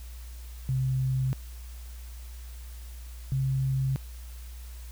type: tone pair in turn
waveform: sine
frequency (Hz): 130.81 / 133.25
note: C3 / C3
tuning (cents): 0 / +32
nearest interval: unison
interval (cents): 32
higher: second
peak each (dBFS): -24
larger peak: neither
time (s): 0.69-1.33 / 3.32-3.96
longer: neither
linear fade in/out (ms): 0
effects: added 60 Hz sine -39 dBFS peak until 4.91 s + white hiss -53 dBFS RMS until 4.91 s